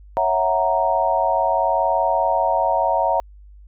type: chord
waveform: sine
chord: F# dominant seventh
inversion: second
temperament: equal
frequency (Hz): 554.4 / 659.3 / 740 / 932.3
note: C#5 / E5 / F#5 / A#5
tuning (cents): 0 / 0 / 0 / 0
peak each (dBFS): -24 / -21 / -22 / -20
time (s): 0.17-3.2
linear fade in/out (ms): 0
effects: added 50 Hz sine -41 dBFS peak until 3.67 s